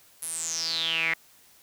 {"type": "tone with band-pass filter sweep", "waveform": "sawtooth", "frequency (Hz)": 163.6, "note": "E3", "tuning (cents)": -13, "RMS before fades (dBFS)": -29, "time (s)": [0.22, 1.14], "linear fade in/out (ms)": 5, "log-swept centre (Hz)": [11000, 2000], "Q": 9.6, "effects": ["white hiss -57 dBFS RMS until 1.62 s"]}